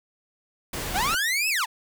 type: noise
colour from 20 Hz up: pink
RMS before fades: -31 dBFS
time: 0.73-1.15 s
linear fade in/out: 5 ms
type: linear two-way sweep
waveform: sawtooth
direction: up then down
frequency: 667 to 2665 to 792 Hz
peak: -19 dBFS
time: 0.94-1.66 s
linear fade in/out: 20 ms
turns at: 1.49 s
effects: none